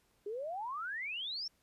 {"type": "exponential sweep", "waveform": "sine", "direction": "up", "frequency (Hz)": [395.6, 5588], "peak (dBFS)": -37, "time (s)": [0.26, 1.48], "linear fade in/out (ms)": 5, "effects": ["pink hiss -73 dBFS RMS until 1.62 s", "resampled to 32000 Hz"]}